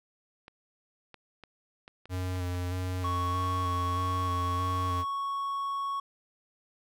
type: clicks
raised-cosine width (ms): 0.3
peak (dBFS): -31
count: 9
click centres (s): 0.481 / 1.143 / 1.437 / 1.879 / 2.056 / 2.358 / 2.55 / 3.036 / 3.44
type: tone with vibrato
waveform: square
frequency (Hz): 90.6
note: F#2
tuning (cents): -36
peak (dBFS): -31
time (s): 2.09-5.05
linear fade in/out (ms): 50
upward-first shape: square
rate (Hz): 1.6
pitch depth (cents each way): 21
type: tone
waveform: triangle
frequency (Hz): 1108.7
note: C#6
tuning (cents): 0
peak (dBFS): -28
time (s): 3.04-6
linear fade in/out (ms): 5
effects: none